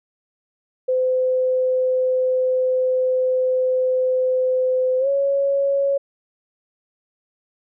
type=tone with pitch glide; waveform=sine; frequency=512 to 555.1 Hz; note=C5 to C#5; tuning=-38 to +2 cents; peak=-16 dBFS; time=0.88-5.98 s; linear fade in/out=10 ms; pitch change=+140 cents; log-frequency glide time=4.99-5.08 s; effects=none